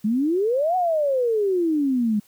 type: exponential two-way sweep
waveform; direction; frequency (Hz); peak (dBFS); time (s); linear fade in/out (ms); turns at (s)
sine; up then down; 203.1 to 750 to 203.1; -18; 0.04-2.2; 10; 0.76
effects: white hiss -57 dBFS RMS until 2.27 s